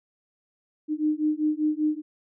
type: beating tone pair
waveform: sine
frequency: 302.8 / 307.9 Hz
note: D#4 / D#4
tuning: -47 / -18 cents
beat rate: 5.1 Hz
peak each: -25 dBFS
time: 0.88-2.02 s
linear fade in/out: 50 ms
effects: none